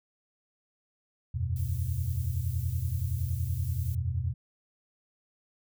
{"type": "chord", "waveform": "sine", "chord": "E suspended second", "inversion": "none", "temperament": "equal with one note detuned", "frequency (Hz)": [81.93, 92.5, 123.47], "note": ["E2", "F#2", "B2"], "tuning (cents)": [-10, 0, 0], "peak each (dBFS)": -32, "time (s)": [1.34, 4.34], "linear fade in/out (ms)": 10}
{"type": "noise", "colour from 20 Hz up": "violet", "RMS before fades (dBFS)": -47, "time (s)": [1.56, 3.95], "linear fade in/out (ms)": 2}
{"effects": []}